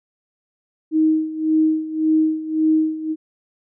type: tone with tremolo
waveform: sine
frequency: 314.3 Hz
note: D#4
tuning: 18 cents sharp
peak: -12 dBFS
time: 0.91-3.16 s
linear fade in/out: 50 ms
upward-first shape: sine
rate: 1.8 Hz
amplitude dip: 80%
effects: none